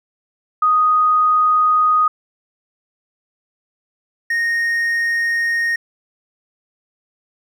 sine / triangle tone pair in turn, 1244.5 / 1856.6 Hz, D#6 / A#6, 0 / -7 cents, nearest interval perfect fifth, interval 693 cents, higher second, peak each -11 / -14 dBFS, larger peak first, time 0.62-2.08 / 4.3-5.76 s, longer neither, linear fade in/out 5 ms, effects none

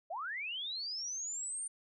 sine linear sweep, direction up, 598 to 9040 Hz, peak -37 dBFS, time 0.1-1.68 s, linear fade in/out 10 ms, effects none

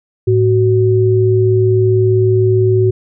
sine tone pair together, 109.04 / 373.6 Hz, A2 / F#4, -15 / +17 cents, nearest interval octave + major sixth, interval 2132 cents, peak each -11 dBFS, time 0.27-2.91 s, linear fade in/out 10 ms, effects none

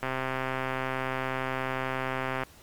click train, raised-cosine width 0.5 ms, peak -15 dBFS, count 316, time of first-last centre 0.03-2.435 s, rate 131 Hz, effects pink hiss -54 dBFS RMS until 2.62 s + MP3 96 kbps

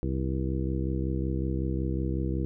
harmonic tone with a mistuned harmonic, 65.41 Hz, C2, in tune, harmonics 1 / 2 / 3 / 4 / 5 / 6 / 7, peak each -30 / -32 / -35 / -39 / -34 / -40 / -41 dBFS, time 0.03-2.45 s, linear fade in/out 0 ms, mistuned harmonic 7, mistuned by +72 cents, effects none

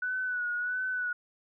sine tone with vibrato, 1480 Hz, F#6, in tune, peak -29 dBFS, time 0.02-1.13 s, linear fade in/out 5 ms, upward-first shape sine, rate 1.5 Hz, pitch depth 41 cents each way, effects none

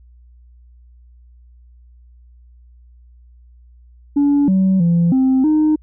sine tone with pitch steps, 285.9 / 189.9 / 170.4 / 262.2 / 307.6 Hz, D4 / F#3 / F3 / C4 / D#4, -46 / +45 / -42 / +4 / -20 cents, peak -9 dBFS, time 4.16-5.76 s, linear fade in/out 10 ms, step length 320 ms, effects tanh soft clip ceiling -9 dBFS + added 60 Hz sine -43 dBFS peak until 5.82 s

